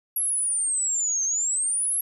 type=exponential two-way sweep; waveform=sine; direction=down then up; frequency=11400 to 6272 to 11400 Hz; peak=-22 dBFS; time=0.16-2.01 s; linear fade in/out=5 ms; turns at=1.24 s; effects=none